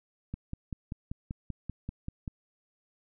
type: click train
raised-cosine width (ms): 5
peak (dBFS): -23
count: 11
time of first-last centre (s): 0.34-2.278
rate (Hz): 5.16
effects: none